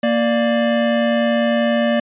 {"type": "tone pair together", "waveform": "square", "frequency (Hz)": [233.1, 589.2], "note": ["A#3", "D5"], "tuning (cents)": [0, 6], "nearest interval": "octave + major third", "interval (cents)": 1606, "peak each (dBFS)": -18, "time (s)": [0.03, 2], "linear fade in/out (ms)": 5, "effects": ["resampled to 8000 Hz"]}